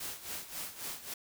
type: noise with tremolo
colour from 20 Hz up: white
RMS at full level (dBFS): -39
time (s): 0-1.14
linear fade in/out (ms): 5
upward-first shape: sine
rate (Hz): 3.7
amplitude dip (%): 75
effects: none